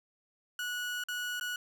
30% pulse tone with dropouts, 1465 Hz, F#6, 18 cents flat, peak -31 dBFS, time 0.59-1.56 s, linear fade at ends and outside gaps 2 ms, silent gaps 1.038-1.085 / 1.398-1.41 s, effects none

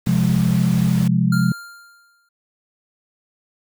pink noise, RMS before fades -33 dBFS, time 0.06-1.08 s, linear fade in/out 5 ms
sine chord, F minor, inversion second, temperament equal, 130.81 / 174.61 / 207.7 Hz, C3 / F3 / Ab3, 0 / 0 / 0 cents, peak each -19 / -17 / -20 dBFS, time 0.07-1.52 s, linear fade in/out 2 ms
square tone with exponential decay, 1396.9 Hz, F6, in tune, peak -23 dBFS, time 1.32-2.29 s, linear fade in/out 5 ms, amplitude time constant 210 ms
effects none

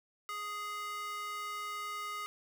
square tone with high-pass filter, 415.3 Hz, G#4, in tune, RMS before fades -40 dBFS, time 0.29-2.26 s, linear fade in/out 0 ms, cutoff 1400 Hz, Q 2.9, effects none

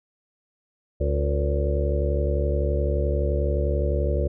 harmonic tone with a mistuned harmonic, 71.6 Hz, D2, 43 cents flat, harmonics 1 / 2 / 3 / 4 / 5 / 6 / 7 / 8, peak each -22 / -31 / -38 / -38 / -31 / -32 / -32 / -30 dBFS, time 1-4.28 s, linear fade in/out 10 ms, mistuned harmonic 6, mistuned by +93 cents, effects none

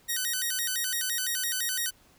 5% pulse tone with vibrato, 1683 Hz, G#6, 23 cents sharp, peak -17 dBFS, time 0.08-1.91 s, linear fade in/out 20 ms, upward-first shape square, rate 5.9 Hz, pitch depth 190 cents each way, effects pink hiss -60 dBFS RMS until 2.18 s

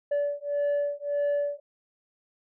sine beating tone pair, 576 / 577.7 Hz, D5 / D5, -34 / -29 cents, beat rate 1.7 Hz, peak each -26 dBFS, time 0.11-1.6 s, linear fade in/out 10 ms, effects tanh soft clip ceiling -22 dBFS

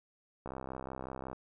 click train, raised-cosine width 1 ms, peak -27 dBFS, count 58, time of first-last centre 0.46-1.33 s, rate 65.5 Hz, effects none

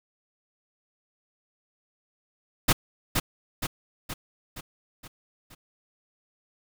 pink noise with echo, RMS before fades -19 dBFS, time 2.68-2.73 s, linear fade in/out 10 ms, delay 470 ms, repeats 6, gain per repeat -5 dB, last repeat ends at 5.55 s, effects none

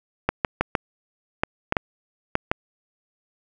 clicks, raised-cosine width 0.5 ms, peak -4 dBFS, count 9, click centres 0.29 / 0.448 / 0.61 / 0.752 / 1.435 / 1.724 / 1.768 / 2.354 / 2.515 s, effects none

